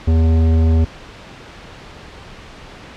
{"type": "tone with tanh clipping", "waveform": "triangle", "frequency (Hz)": 81, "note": "E2", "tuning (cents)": -30, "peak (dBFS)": -12, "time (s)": [0.07, 0.85], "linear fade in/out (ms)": 10, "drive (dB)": 18, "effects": ["pink hiss -37 dBFS RMS until 2.96 s", "low-pass 4000 Hz 12 dB/octave"]}